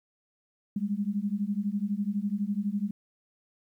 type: beating tone pair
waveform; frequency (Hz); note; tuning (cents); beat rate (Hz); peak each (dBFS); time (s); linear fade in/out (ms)
sine; 197.8 / 209.8; G3 / G#3; +16 / +18; 12; -30; 0.76-2.91; 5
effects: 11-bit